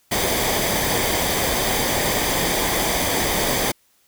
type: noise with comb filter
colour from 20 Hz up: pink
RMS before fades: -21 dBFS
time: 0.11-3.72 s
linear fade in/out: 10 ms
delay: 0.73 ms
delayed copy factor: -0.55
effects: white hiss -61 dBFS RMS until 4.07 s